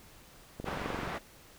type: click train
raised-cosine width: 2 ms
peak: -25 dBFS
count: 12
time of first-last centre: 0.6-1.076 s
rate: 23.1 Hz
type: low-pass noise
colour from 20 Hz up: white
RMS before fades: -38 dBFS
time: 0.65-1.19 s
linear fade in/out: 20 ms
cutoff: 1400 Hz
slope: 12 dB/octave
effects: pink hiss -56 dBFS RMS until 1.58 s